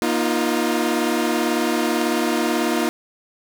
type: chord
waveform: sawtooth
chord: Bb suspended fourth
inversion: none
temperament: equal with one note detuned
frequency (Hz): 238.9 / 311.1 / 349.2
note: Bb3 / Eb4 / F4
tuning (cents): +43 / 0 / 0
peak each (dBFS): -19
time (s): 0.02-2.89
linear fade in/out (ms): 0
effects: none